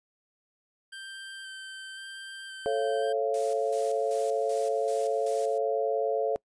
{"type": "tone with vibrato", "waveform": "25% pulse", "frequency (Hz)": 1563, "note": "G6", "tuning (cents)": -6, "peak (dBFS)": -36, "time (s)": [0.92, 3.13], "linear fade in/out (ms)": 10, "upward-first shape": "square", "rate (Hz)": 0.95, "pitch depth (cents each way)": 11}
{"type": "chord", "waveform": "sine", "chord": "A augmented", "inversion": "none", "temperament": "just", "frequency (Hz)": [440, 550, 687.5], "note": ["A4", "C#5", "E#5"], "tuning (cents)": [0, -14, -27], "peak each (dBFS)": [-28, -29, -31], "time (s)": [2.66, 6.36], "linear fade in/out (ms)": 0}
{"type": "noise with tremolo", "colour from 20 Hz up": "blue", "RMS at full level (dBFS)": -41, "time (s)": [3.34, 5.58], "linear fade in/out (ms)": 2, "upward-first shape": "square", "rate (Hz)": 2.6, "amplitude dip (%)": 70}
{"effects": ["noise-tail reverb RT60 0.1 s tail -25 dB re dry", "resampled to 22050 Hz"]}